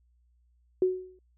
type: tone with exponential decay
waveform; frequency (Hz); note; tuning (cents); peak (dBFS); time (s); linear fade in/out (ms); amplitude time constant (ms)
sine; 370; F#4; 0; -18; 0.82-1.19; 2; 80
effects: added 60 Hz sine -63 dBFS peak until 1.37 s